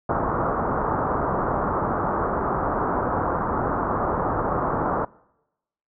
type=low-pass noise; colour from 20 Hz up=white; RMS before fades=-24 dBFS; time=0.09-5.05 s; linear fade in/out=5 ms; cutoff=1300 Hz; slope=48 dB/octave; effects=noise-tail reverb RT60 0.9 s tail -24 dB re dry